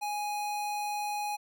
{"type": "tone", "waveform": "square", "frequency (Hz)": 830.6, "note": "G#5", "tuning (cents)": 0, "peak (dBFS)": -32, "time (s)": [0.01, 1.37], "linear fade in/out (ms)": 20, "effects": []}